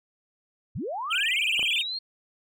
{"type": "linear sweep", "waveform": "sine", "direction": "up", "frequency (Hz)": [69.3, 4300], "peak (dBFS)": -29, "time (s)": [0.75, 1.99], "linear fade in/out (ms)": 10}
{"type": "tone with vibrato", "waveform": "triangle", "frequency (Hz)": 2741, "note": "F7", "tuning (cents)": -33, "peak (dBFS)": -22, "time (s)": [1.1, 1.83], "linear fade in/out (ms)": 20, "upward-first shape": "sine", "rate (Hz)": 19, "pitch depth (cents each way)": 270}
{"type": "clicks", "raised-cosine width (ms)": 1, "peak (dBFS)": [-24, -27], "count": 2, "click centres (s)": [1.594, 1.629]}
{"effects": []}